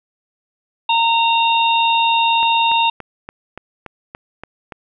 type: harmonic tone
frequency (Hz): 921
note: A#5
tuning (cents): -21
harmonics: 1 / 3 / 4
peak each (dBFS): -14 / -19 / -20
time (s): 0.89-2.9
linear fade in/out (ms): 5
type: click train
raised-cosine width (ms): 0.5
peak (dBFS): -16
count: 9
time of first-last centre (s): 2.43-4.722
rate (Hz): 3.49
effects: none